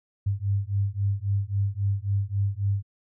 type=beating tone pair; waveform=sine; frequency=98 / 101.7 Hz; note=G2 / G#2; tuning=0 / -36 cents; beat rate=3.7 Hz; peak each=-26 dBFS; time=0.26-2.83 s; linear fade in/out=10 ms; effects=none